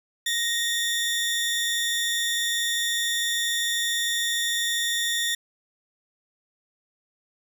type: tone pair together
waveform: sawtooth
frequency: 1864.7 / 3527 Hz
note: A#6 / A7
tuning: 0 / +3 cents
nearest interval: major seventh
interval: 1103 cents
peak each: -23 dBFS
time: 0.26-5.35 s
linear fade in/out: 5 ms
effects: none